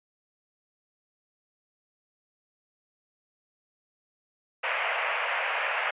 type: band-pass noise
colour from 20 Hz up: white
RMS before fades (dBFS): -29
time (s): 4.63-5.91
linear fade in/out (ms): 10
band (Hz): 520 to 2700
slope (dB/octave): 48
effects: resampled to 8000 Hz